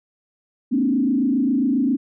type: tone with frequency modulation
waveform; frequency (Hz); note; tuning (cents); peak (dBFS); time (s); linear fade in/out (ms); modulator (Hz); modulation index
sine; 261.6; C4; 0; -16; 0.71-1.97; 20; 27.4; 1.3
effects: none